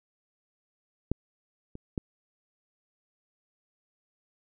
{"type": "clicks", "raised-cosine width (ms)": 3, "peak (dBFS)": [-13, -28, -17], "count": 3, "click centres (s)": [1.116, 1.754, 1.978], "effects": []}